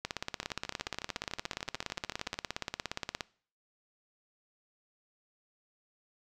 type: two click trains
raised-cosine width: 0.2 ms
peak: -16 / -22 dBFS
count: 55 / 27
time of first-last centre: 0.05-3.208 / 0.43-2.342 s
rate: 17.1 / 13.6 Hz
effects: noise-tail reverb RT60 0.5 s tail -22 dB re dry